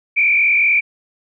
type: tone with frequency modulation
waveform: sine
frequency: 2349 Hz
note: D7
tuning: in tune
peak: -11 dBFS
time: 0.16-0.81 s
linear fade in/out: 20 ms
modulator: 44.5 Hz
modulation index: 1.9
effects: none

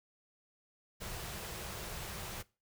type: band-stop noise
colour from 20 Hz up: pink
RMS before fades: -43 dBFS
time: 1-2.43 s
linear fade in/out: 20 ms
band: 220 to 320 Hz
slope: 96 dB/octave
effects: noise-tail reverb RT60 0.3 s tail -21 dB re dry

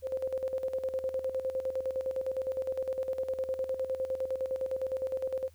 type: tone with tremolo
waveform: sine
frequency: 523.3 Hz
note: C5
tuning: in tune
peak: -28 dBFS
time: 0.02-5.5 s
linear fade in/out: 50 ms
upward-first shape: square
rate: 9.8 Hz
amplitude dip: 65%
effects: added 81 Hz sine -56 dBFS peak until 5.54 s + white hiss -67 dBFS RMS until 5.54 s

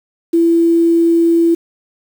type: tone with quantisation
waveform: sine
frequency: 335.1 Hz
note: E4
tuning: 29 cents sharp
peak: -8 dBFS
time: 0.33-1.55 s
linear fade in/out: 10 ms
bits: 6
effects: none

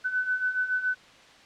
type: beating tone pair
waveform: sine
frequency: 1500 / 1507.1 Hz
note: F#6 / F#6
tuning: +23 / +31 cents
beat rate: 7.1 Hz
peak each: -31 / -26 dBFS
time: 0.04-0.95 s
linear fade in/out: 20 ms
effects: white hiss -52 dBFS RMS until 1.45 s + low-pass 4000 Hz 12 dB/octave

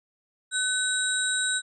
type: tone cluster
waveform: sine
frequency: 1512 / 3838 / 7630 / 8650 Hz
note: F#6 / A#7 / A#8 / C#9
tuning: +37 / +50 / +39 / -43 cents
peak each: -27 / -29 / -32 / -31 dBFS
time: 0.51-1.62 s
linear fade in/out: 50 ms
effects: none

